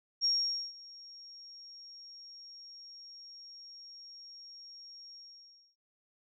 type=tone with ADSR envelope; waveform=sine; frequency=5570 Hz; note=F8; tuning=5 cents flat; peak=-25 dBFS; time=0.21-5.76 s; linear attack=36 ms; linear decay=480 ms; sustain=-23 dB; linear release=610 ms; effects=none